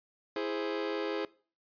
40% pulse chord, E augmented, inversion none, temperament equal, 329.6 / 415.3 / 523.3 Hz, E4 / G#4 / B#4, 0 / 0 / 0 cents, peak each -36 / -34 / -37 dBFS, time 0.36-1.25 s, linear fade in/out 2 ms, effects noise-tail reverb RT60 0.4 s tail -21 dB re dry + resampled to 11025 Hz

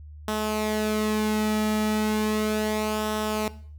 sawtooth tone with flanger, 214.4 Hz, A3, 45 cents flat, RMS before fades -25 dBFS, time 0.28-3.48 s, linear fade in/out 2 ms, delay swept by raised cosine 0.44 to 1.94 ms, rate 0.35 Hz, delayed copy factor -0.5, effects noise-tail reverb RT60 0.5 s tail -17 dB re dry + added 75 Hz sine -40 dBFS peak until 3.78 s

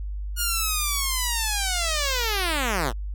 5% pulse linear sweep, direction down, 1446 to 103.83 Hz, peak -12 dBFS, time 0.36-2.93 s, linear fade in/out 50 ms, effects added 50 Hz sine -28 dBFS peak until 3.14 s

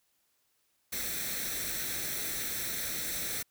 white noise with comb filter, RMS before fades -35 dBFS, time 0.92-3.43 s, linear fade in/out 10 ms, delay 0.51 ms, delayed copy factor +0.65, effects white hiss -74 dBFS RMS until 3.5 s

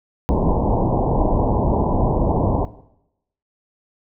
pink low-pass noise, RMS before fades -18 dBFS, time 0.29-2.65 s, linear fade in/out 0 ms, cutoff 1000 Hz, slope 96 dB/octave, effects noise-tail reverb RT60 0.8 s tail -17 dB re dry

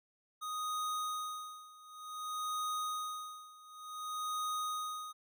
square tone with tremolo, 1244.5 Hz, D#6, in tune, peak -35 dBFS, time 0.41-5.13 s, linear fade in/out 20 ms, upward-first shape sine, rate 0.55 Hz, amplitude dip 90%, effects none

